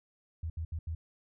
sine tone bursts at uneven times, 81.4 Hz, E2, 21 cents flat, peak -33 dBFS, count 4, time 0.43-0.5 / 0.57-0.65 / 0.72-0.79 / 0.87-0.95 s, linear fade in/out 5 ms, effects none

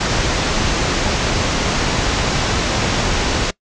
pink low-pass noise, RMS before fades -18 dBFS, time 0-3.51 s, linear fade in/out 10 ms, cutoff 7000 Hz, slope 48 dB/octave, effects noise-tail reverb RT60 0.1 s tail -22 dB re dry

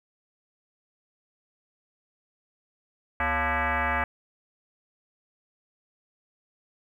sine tone with frequency modulation, 387.3 Hz, G4, 21 cents flat, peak -23 dBFS, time 3.2-4.04 s, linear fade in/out 2 ms, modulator 316 Hz, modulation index 5.7, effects 10-bit

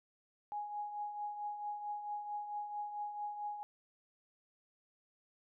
sine tone with tremolo, 830.6 Hz, G#5, in tune, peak -36 dBFS, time 0.52-3.63 s, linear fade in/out 0 ms, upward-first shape triangle, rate 4.5 Hz, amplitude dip 60%, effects none

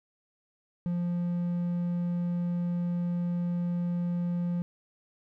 triangle tone, 174.61 Hz, F3, in tune, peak -25 dBFS, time 0.86-4.62 s, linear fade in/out 0 ms, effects none

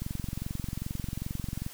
click train, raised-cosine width 5 ms, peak -21 dBFS, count 38, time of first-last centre 0.02-1.664 s, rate 22.5 Hz, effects white hiss -48 dBFS RMS until 1.73 s

